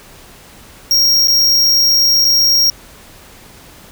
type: tone with dropouts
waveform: square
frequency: 5588 Hz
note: F8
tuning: in tune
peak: -9 dBFS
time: 0.91-2.7 s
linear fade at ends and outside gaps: 1 ms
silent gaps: 1.273-1.282 / 2.246-2.25 s
effects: pink hiss -40 dBFS RMS until 3.91 s